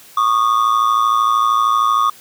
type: ring-modulated tone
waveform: triangle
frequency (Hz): 1167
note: D6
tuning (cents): -11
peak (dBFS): -7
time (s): 0.17-2.1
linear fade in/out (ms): 5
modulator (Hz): 56.5
effects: white hiss -43 dBFS RMS until 2.2 s + high-pass 100 Hz 12 dB/octave